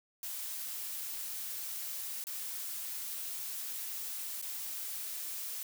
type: noise with dropouts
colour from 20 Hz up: blue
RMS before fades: -40 dBFS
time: 0.23-5.63 s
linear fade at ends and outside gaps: 1 ms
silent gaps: 2.24-2.269 / 4.415-4.424 s
effects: none